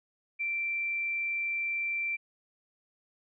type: tone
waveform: sine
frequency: 2349 Hz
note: D7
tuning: in tune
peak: -29 dBFS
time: 0.39-2.17 s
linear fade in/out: 20 ms
effects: none